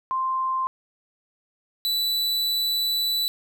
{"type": "tone pair in turn", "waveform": ["sine", "45% pulse"], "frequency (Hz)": [1046.5, 3968], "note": ["C6", "B7"], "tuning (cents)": [0, 7], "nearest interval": "octave + major seventh", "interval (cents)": 2307, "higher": "second", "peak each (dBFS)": -22, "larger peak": "neither", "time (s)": [[0.11, 0.67], [1.85, 3.28]], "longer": "second", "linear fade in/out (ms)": 0, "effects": []}